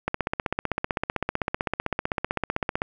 click train, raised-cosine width 0.5 ms, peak -9 dBFS, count 44, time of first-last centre 0.08-2.819 s, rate 15.7 Hz, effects none

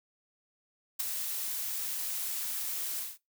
blue noise with ADSR envelope, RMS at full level -28 dBFS, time 0.99-3.18 s, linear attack 14 ms, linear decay 6 ms, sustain -7 dB, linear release 200 ms, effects noise-tail reverb RT60 0.2 s tail -21 dB re dry

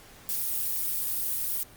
violet noise, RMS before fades -29 dBFS, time 0.29-1.63 s, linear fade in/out 0 ms, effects pink hiss -51 dBFS RMS until 1.76 s + Opus 48 kbps

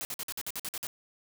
white noise bursts, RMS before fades -36 dBFS, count 10, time 0.01-0.869 s, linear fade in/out 0 ms, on 40 ms, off 51 ms, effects none

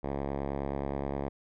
5% pulse tone with low-pass filter, 69.6 Hz, C#2, 8 cents sharp, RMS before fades -34 dBFS, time 0.03-1.29 s, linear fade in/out 10 ms, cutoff 1100 Hz, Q 0.61, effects none

